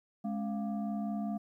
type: tone with frequency modulation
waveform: sine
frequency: 210 Hz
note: G#3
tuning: 19 cents sharp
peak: -32 dBFS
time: 0.24-1.38 s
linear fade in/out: 10 ms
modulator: 485 Hz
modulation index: 0.74
effects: 12-bit